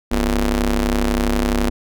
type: ring-modulated tone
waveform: sawtooth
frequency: 103.3 Hz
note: G#2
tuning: 9 cents flat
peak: -9 dBFS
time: 0.11-1.7 s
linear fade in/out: 10 ms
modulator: 139 Hz
effects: none